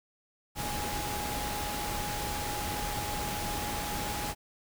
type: tone in noise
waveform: sine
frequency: 830 Hz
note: G#5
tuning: 1 cent flat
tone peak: -37 dBFS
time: 0.55-4.35 s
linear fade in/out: 50 ms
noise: pink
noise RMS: -35 dBFS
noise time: 0.55-4.35 s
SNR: -5 dB
effects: none